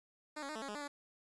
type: tone with pitch steps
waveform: 10% pulse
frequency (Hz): 303.3 / 276.8 / 306.4 / 220.5 / 275.6 / 208.7 / 293 / 286.7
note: D#4 / C#4 / D#4 / A3 / C#4 / G#3 / D4 / D4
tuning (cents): -44 / -2 / -27 / +4 / -10 / +9 / -4 / -42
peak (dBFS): -33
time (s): 0.36-0.88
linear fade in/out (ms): 10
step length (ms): 65
effects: resampled to 22050 Hz + 11-bit